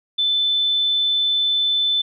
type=tone; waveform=sine; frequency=3520 Hz; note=A7; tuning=in tune; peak=-16 dBFS; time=0.18-2.02 s; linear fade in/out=10 ms; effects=none